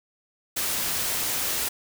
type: noise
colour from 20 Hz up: white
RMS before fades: -27 dBFS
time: 0.56-1.69 s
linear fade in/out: 10 ms
effects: none